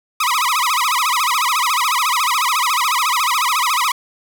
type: tone with vibrato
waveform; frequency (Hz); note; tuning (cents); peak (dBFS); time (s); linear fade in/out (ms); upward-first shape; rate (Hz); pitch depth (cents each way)
sawtooth; 1117; C#6; +13; -11; 0.2-3.92; 5; sine; 14; 260
effects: none